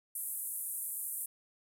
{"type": "band-pass noise", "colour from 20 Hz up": "pink", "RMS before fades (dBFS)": -39, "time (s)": [0.15, 1.26], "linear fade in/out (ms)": 5, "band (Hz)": [9100, 14000], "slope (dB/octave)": 48, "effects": []}